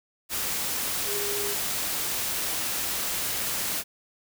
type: tone in noise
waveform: sine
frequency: 408.5 Hz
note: G#4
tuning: 29 cents flat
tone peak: -32 dBFS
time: 1.05-1.56 s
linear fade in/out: 50 ms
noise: white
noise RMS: -29 dBFS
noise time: 0.29-3.84 s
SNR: -6 dB
effects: none